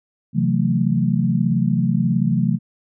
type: chord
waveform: sine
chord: F# half-diminished seventh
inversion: second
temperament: just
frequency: 133.2 / 166.5 / 185 / 222 Hz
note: C3 / E3 / F#3 / A3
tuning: +31 / +18 / 0 / +16 cents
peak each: -21 dBFS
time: 0.33-2.59 s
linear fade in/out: 50 ms
effects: none